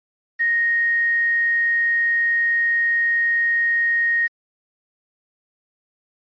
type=tone with quantisation; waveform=sine; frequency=1864.7 Hz; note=A#6; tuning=in tune; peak=-16 dBFS; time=0.39-4.28 s; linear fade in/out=20 ms; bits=7; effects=resampled to 11025 Hz